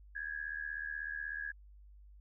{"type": "tone with amplitude modulation", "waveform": "sine", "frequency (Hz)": 1661, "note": "G#6", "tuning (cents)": 0, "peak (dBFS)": -34, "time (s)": [0.15, 1.52], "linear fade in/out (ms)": 10, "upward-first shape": "sine", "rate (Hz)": 76.3, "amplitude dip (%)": 85, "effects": ["added 50 Hz sine -54 dBFS peak until 2.2 s"]}